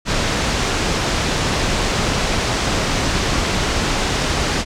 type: low-pass noise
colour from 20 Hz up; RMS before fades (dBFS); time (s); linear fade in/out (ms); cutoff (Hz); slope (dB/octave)
pink; -19; 0.05-4.65; 50; 7100; 24
effects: none